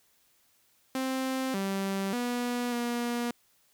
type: tone with pitch steps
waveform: sawtooth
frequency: 262.3 / 194.9 / 243.4 / 239.1 Hz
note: C4 / G3 / B3 / A#3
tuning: +4 / -10 / -25 / +44 cents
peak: -25 dBFS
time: 0.95-3.31 s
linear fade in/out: 2 ms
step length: 590 ms
effects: white hiss -67 dBFS RMS until 3.73 s